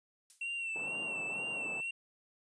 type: noise with exponential decay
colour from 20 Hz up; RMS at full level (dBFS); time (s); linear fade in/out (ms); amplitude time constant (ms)
violet; -48; 0.3-0.53; 0; 50
type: tone with vibrato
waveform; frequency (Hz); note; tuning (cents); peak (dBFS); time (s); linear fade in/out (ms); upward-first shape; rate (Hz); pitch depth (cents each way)
triangle; 2709; E7; +47; -34; 0.41-1.91; 5; sine; 2.1; 46
type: band-pass noise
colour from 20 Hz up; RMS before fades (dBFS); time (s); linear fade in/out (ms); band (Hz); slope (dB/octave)
white; -48; 0.75-1.81; 10; 140 to 910; 24
effects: resampled to 22050 Hz